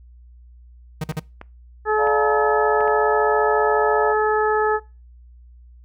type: tone bursts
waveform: 45% pulse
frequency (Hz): 155.56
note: D#3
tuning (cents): 0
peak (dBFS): -22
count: 3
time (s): 1.01-1.196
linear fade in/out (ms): 5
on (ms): 30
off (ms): 48
type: clicks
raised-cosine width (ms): 0.5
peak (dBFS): -20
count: 5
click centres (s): 1.122 / 1.414 / 2.072 / 2.807 / 2.878
type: harmonic tone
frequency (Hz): 428.9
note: A4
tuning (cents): -44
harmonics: 1 / 2 / 3 / 4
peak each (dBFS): -19 / -22 / -24 / -25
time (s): 1.85-4.8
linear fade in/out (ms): 50
type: chord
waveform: sine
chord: Bb major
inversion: first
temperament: equal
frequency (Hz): 587.3 / 698.5 / 932.3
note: D5 / F5 / Bb5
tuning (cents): 0 / 0 / 0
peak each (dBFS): -24 / -25 / -28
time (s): 1.97-4.15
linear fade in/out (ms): 50
effects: noise-tail reverb RT60 0.3 s tail -23 dB re dry + added 60 Hz sine -43 dBFS peak until 5.84 s